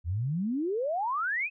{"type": "exponential sweep", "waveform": "sine", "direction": "up", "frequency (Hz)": [77.78, 2623], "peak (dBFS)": -27, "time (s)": [0.04, 1.5], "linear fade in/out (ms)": 50, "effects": []}